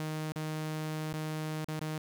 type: tone with dropouts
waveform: sawtooth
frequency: 155.56 Hz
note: D#3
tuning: in tune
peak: -30 dBFS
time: 0-1.98 s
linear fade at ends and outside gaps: 0 ms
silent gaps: 0.321-0.359 / 1.128-1.138 / 1.645-1.685 / 1.793-1.812 s
effects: none